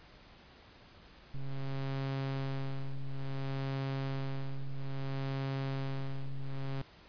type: ring-modulated tone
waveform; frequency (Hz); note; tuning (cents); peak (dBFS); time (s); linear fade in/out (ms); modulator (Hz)
square; 67.7; C#2; -40; -31; 1.34-6.82; 5; 68
effects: pink hiss -57 dBFS RMS until 7.08 s + resampled to 11025 Hz